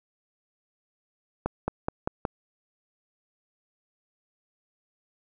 accelerating click train, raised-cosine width 1 ms, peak -12 dBFS, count 5, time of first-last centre 1.46-2.252 s, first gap 220 ms, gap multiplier 0.93, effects none

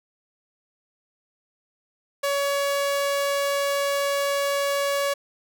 sawtooth tone, 563 Hz, C#5, 27 cents sharp, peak -18 dBFS, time 2.23-5.14 s, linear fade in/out 10 ms, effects none

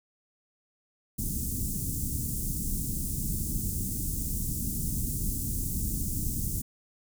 pink band-stop noise, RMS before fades -31 dBFS, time 1.18-6.62 s, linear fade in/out 10 ms, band 250 to 7500 Hz, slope 24 dB/octave, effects none

